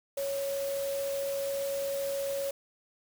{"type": "tone in noise", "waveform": "sine", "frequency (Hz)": 554.4, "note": "C#5", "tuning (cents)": 0, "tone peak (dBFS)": -30, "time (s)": [0.17, 2.51], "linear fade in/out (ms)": 5, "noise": "white", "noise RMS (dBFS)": -42, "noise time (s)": [0.17, 2.51], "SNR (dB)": 9, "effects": []}